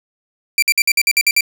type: tone bursts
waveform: sawtooth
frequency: 2349 Hz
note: D7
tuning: in tune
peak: -7 dBFS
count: 9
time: 0.58-1.408 s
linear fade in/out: 2 ms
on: 44 ms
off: 54 ms
effects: 7-bit